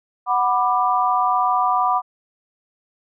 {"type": "chord", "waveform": "sine", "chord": "B minor", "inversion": "second", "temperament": "just", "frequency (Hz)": [740.8, 987.8, 1185.3], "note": ["F#5", "B5", "D6"], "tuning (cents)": [2, 0, 16], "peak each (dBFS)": -20, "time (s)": [0.26, 2.02], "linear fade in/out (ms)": 50, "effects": []}